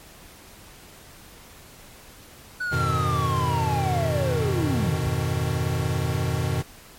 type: linear sweep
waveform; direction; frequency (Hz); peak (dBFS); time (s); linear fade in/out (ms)
triangle; down; 1494 to 58.27; -23; 2.6-5.08; 10
type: chord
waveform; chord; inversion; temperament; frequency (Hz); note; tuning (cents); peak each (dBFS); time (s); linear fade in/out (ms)
square; F half-diminished seventh; none; equal with one note detuned; 87.31 / 103.83 / 124.47 / 155.56; F2 / Ab2 / Cb3 / Eb3; 0 / 0 / +14 / 0; -29 / -32 / -27 / -29; 2.71-6.63; 20
effects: pink hiss -47 dBFS RMS until 6.98 s + MP3 64 kbps